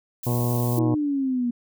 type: noise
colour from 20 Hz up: violet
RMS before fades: -34 dBFS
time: 0.23-0.79 s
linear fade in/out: 2 ms
type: harmonic tone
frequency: 120.6 Hz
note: B2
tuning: 41 cents flat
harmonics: 1 / 2 / 3 / 4 / 5 / 6 / 7 / 8 / 9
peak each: -22 / -28 / -32 / -34 / -36 / -38 / -39 / -40 / -41 dBFS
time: 0.26-0.95 s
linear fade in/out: 10 ms
type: exponential sweep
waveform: sine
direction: down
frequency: 330 to 236.6 Hz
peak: -21 dBFS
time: 0.77-1.51 s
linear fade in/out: 10 ms
effects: none